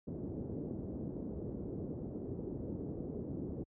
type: low-pass noise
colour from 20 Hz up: white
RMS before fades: -41 dBFS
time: 0.07-3.64 s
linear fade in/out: 10 ms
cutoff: 390 Hz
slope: 24 dB/octave
effects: high-pass 60 Hz 12 dB/octave